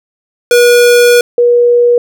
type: tone pair in turn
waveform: square / sine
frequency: 483 / 481.2 Hz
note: B4 / B4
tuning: -39 / -45 cents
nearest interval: unison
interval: 6 cents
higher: first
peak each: -4 dBFS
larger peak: neither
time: 0.51-1.21 / 1.38-1.98 s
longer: first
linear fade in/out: 2 ms
effects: none